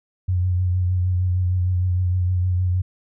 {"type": "tone with vibrato", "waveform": "sine", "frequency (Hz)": 90.7, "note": "F#2", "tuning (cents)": -34, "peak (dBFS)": -17, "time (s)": [0.28, 2.82], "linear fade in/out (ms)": 10, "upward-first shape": "triangle", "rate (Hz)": 6.5, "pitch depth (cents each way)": 38, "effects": []}